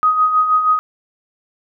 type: tone with tremolo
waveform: sine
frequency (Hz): 1253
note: D#6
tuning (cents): +12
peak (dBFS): -9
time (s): 0.03-0.79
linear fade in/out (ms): 0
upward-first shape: sine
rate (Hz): 6.3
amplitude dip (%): 55
effects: none